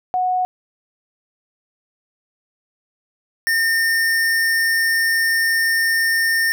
sine / square tone pair in turn, 735 / 1817.1 Hz, F#5 / A#6, -12 / -45 cents, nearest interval octave + major third, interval 1567 cents, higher second, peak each -16 dBFS, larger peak neither, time 0.14-0.45 / 3.47-6.52 s, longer second, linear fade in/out 0 ms, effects none

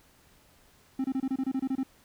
triangle tone bursts, 264.8 Hz, C4, 21 cents sharp, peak -24 dBFS, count 11, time 0.99-1.833 s, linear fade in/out 5 ms, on 53 ms, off 26 ms, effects pink hiss -61 dBFS RMS until 2.04 s

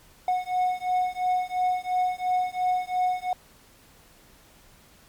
triangle beating tone pair, 730 / 732.9 Hz, F#5 / F#5, -24 / -17 cents, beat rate 2.9 Hz, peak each -24 dBFS, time 0.28-3.33 s, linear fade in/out 2 ms, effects pink hiss -55 dBFS RMS until 5.08 s + MP3 96 kbps

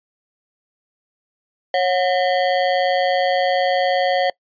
square ring-modulated tone, 638 Hz, D#5, 43 cents sharp, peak -13 dBFS, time 1.74-4.3 s, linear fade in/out 2 ms, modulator 89.7 Hz, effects noise-tail reverb RT60 0.1 s tail -24 dB re dry + resampled to 11025 Hz

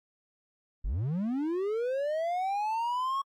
triangle linear sweep, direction up, 32.37 to 1108.7 Hz, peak -26 dBFS, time 0.84-3.22 s, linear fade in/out 10 ms, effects AAC 64 kbps

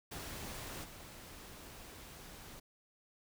pink noise with level steps, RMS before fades -45 / -52 dBFS, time 0.11-2.6 s, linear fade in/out 10 ms, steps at 0.83 s, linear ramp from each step 20 ms, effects none

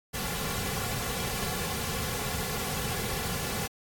pink noise with comb filter, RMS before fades -32 dBFS, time 0.13-3.68 s, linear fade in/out 20 ms, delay 3.2 ms, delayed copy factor -0.75, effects AAC 64 kbps

